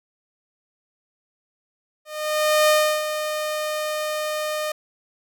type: tone with ADSR envelope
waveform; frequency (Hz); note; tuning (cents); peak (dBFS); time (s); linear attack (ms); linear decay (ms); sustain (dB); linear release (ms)
sawtooth; 611; D#5; -32; -10; 2.05-4.72; 640; 330; -10; 5
effects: none